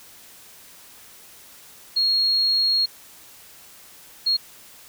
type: tone bursts at uneven times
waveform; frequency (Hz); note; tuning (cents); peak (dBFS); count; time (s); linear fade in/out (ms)
sine; 4287; C8; +41; -17; 2; 1.96-2.86 / 4.26-4.37; 10
effects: white hiss -47 dBFS RMS until 4.88 s